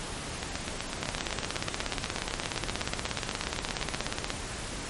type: two click trains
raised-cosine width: 0.2 ms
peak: -14 / -11 dBFS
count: 29 / 56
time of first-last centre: 0.43-3.939 / 1.03-4.304 s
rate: 7.98 / 16.8 Hz
effects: pink hiss -37 dBFS RMS until 4.89 s + MP3 48 kbps